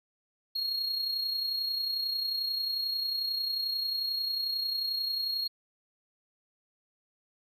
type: tone with amplitude modulation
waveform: triangle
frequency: 4283 Hz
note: C8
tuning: 40 cents sharp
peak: -26 dBFS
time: 0.55-5.48 s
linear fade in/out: 10 ms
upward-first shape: sine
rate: 31.2 Hz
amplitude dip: 45%
effects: none